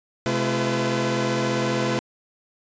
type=tone cluster; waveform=sawtooth; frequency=129.9 / 214.8 / 341.1 / 504 Hz; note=C3 / A3 / F4 / B4; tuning=-12 / -41 / -41 / +35 cents; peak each=-23 dBFS; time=0.26-1.99 s; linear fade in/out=0 ms; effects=resampled to 16000 Hz